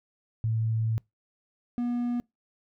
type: tone pair in turn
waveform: sine / triangle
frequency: 111.8 / 241.5 Hz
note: A2 / B3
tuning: +28 / -39 cents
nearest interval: octave + minor second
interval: 1333 cents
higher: second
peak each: -24 dBFS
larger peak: neither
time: 0.44-0.98 / 1.78-2.2 s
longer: first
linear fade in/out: 0 ms
effects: noise-tail reverb RT60 0.2 s tail -26 dB re dry